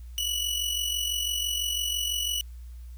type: tone with amplitude modulation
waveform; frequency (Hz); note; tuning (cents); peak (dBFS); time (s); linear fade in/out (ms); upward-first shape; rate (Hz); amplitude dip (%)
sawtooth; 2945; F#7; -9; -21; 0.18-2.41; 0; sine; 46; 55
effects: added 60 Hz sine -39 dBFS peak until 2.97 s + white hiss -63 dBFS RMS until 2.97 s